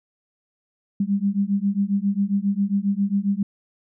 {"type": "beating tone pair", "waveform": "sine", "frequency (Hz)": [196, 203.4], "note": ["G3", "G#3"], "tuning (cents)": [0, -36], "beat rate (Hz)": 7.4, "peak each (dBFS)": -22, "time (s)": [1, 3.43], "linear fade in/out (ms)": 5, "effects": []}